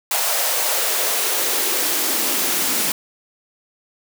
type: noise with high-pass filter sweep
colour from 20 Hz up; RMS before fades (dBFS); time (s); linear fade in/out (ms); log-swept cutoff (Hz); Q
white; -20; 0.11-2.92; 2; 700 to 210; 2.3
effects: none